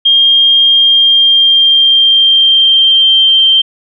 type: tone with pitch glide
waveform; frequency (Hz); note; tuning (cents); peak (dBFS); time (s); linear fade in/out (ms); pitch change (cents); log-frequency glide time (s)
sine; 3217 to 3142; G7 to G7; +44 to +3; -4; 0.05-3.62; 10; -41; 0.62-3.46
effects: none